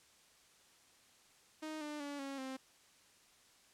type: tone with pitch steps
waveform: sawtooth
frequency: 311.1 / 298.4 / 286.3 / 274.6 / 263.4 Hz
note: D#4 / D4 / D4 / C#4 / C4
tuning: 0 / +28 / -44 / -16 / +12 cents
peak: -38 dBFS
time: 1.62-2.57 s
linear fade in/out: 10 ms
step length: 190 ms
effects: white hiss -66 dBFS RMS until 3.73 s + low-pass 9000 Hz 12 dB/octave